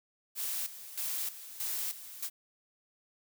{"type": "noise with tremolo", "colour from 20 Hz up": "blue", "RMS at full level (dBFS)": -35, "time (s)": [0.35, 2.3], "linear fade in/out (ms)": 50, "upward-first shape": "square", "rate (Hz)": 1.6, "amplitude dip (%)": 75, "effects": []}